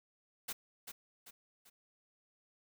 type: noise with echo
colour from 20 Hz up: white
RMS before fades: -40 dBFS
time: 0.48-0.53 s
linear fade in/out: 10 ms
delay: 390 ms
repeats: 3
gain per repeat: -7 dB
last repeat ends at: 1.7 s
effects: none